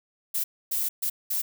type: noise bursts at uneven times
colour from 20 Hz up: violet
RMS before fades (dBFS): -27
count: 4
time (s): 0.34-0.44 / 0.71-0.89 / 1.02-1.1 / 1.3-1.42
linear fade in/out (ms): 10
effects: none